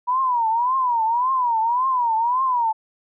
sine tone with vibrato, 968 Hz, B5, 35 cents flat, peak -17 dBFS, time 0.07-2.73 s, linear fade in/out 20 ms, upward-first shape triangle, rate 1.8 Hz, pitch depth 180 cents each way, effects none

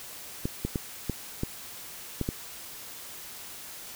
clicks, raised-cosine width 3 ms, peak -15 dBFS, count 7, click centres 0.455 / 0.65 / 0.758 / 1.097 / 1.434 / 2.213 / 2.289 s, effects white hiss -43 dBFS RMS until 3.95 s

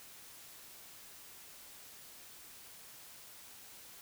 silence, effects white hiss -54 dBFS RMS until 4.01 s

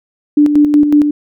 sine tone with tremolo, 294.9 Hz, D4, 7 cents sharp, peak -4 dBFS, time 0.37-1.11 s, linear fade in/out 5 ms, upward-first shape square, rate 5.4 Hz, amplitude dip 50%, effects none

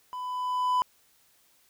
triangle tone with level ramp, 1000 Hz, B5, 21 cents sharp, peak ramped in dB -32 to -19 dBFS, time 0.13-0.82 s, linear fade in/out 0 ms, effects white hiss -64 dBFS RMS until 1.69 s

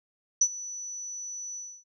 sine tone with ADSR envelope, 5950 Hz, F#8, 9 cents sharp, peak -16 dBFS, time 0.41-1.84 s, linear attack 6 ms, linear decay 61 ms, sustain -19 dB, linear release 280 ms, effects none

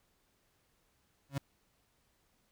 35% pulse tone with exponential growth, 138.59 Hz, C#3, in tune, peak -29 dBFS, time 1.29-1.38 s, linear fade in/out 5 ms, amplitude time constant 19 ms, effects pink hiss -74 dBFS RMS until 2.51 s

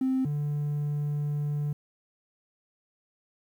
triangle tone pair in turn, 261.6 / 146.82 Hz, C4 / D3, 0 / 0 cents, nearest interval minor seventh, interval 1000 cents, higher first, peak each -20 / -24 dBFS, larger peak first, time 0.01-0.25 / 0.25-1.73 s, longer second, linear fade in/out 5 ms, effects tanh soft clip ceiling -20 dBFS + 10-bit

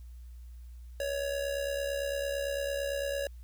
square tone with amplitude modulation, 560 Hz, C#5, 18 cents sharp, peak -29 dBFS, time 1-3.27 s, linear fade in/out 2 ms, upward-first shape sine, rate 68.9 Hz, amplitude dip 60%, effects added 60 Hz sine -44 dBFS peak until 3.43 s + white hiss -69 dBFS RMS until 3.43 s

